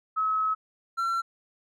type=tone pair in turn; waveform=sine / triangle; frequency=1286 / 1356 Hz; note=E6 / E6; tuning=-43 / +49 cents; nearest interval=minor second; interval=92 cents; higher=second; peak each=-23 dBFS; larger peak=neither; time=0.16-0.55 / 0.97-1.22 s; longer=first; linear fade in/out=20 ms; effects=none